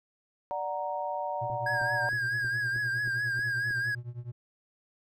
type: chord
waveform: sine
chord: D augmented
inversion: none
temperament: equal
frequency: 587.3 / 740 / 932.3 Hz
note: D5 / F#5 / A#5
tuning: 0 / 0 / 0 cents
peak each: -35 / -35 / -34 dBFS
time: 0.51-2.09 s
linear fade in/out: 0 ms
type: tone with tremolo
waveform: triangle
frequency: 120.5 Hz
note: B2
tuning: 42 cents flat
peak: -31 dBFS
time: 1.41-4.32 s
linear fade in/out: 10 ms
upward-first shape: triangle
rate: 9.8 Hz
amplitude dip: 95%
type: click train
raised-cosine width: 3 ms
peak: -34 dBFS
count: 8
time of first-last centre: 1.5-3.708 s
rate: 3.17 Hz
type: tone with vibrato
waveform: triangle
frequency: 1634 Hz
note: G#6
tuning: 29 cents flat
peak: -26 dBFS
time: 1.66-3.95 s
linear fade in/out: 5 ms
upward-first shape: triangle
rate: 4.6 Hz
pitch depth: 65 cents each way
effects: none